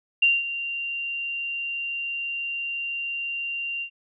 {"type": "tone with ADSR envelope", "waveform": "sine", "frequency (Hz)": 2773, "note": "F7", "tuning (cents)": -13, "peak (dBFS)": -14, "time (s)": [0.22, 3.9], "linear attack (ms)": 7, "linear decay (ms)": 200, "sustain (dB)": -13, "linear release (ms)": 82, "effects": []}